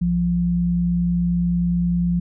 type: tone pair together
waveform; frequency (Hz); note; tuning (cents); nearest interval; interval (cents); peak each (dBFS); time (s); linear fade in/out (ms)
sine; 61.3 / 174.29; B1 / F3; -12 / -3; octave + tritone; 1809; -27 / -17; 0.01-2.2; 10
effects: none